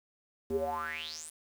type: tone with band-pass filter sweep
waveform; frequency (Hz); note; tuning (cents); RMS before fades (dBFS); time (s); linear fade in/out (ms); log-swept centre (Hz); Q
square; 79; D#2; +27; -36; 0.5-1.3; 5; 320 to 10000; 9.4
effects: 9-bit